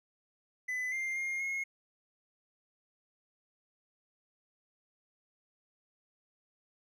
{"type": "tone with pitch steps", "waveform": "triangle", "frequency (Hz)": [2006, 2104, 2127, 2160], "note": ["B6", "C7", "C7", "C#7"], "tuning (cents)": [26, 9, 28, -45], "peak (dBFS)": -31, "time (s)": [0.68, 1.64], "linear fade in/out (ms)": 10, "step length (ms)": 240, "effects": []}